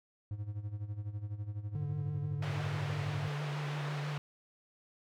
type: tone with tremolo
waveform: triangle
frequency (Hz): 103.83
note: G#2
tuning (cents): 0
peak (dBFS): -32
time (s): 0.31-3.28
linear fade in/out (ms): 0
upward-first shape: sine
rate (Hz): 12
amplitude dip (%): 75
type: tone with vibrato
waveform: triangle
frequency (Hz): 146.7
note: D3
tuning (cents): -2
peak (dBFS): -33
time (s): 1.75-4.18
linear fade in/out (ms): 0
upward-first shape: triangle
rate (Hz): 6.1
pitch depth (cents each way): 38
type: band-pass noise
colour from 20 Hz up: pink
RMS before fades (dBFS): -44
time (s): 2.42-4.18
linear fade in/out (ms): 5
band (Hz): 430 to 3000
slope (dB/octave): 12
effects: none